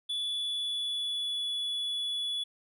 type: tone with pitch glide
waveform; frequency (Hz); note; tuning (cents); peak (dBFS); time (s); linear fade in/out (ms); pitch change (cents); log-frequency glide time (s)
triangle; 3442 to 3416; A7 to G#7; -39 to +48; -29; 0.09-2.44; 10; -13; 0.2-1.46
effects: none